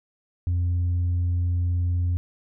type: tone with tanh clipping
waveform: sine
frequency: 87.9 Hz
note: F2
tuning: 12 cents sharp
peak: -21 dBFS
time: 0.47-2.17 s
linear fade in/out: 0 ms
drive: 1 dB
effects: none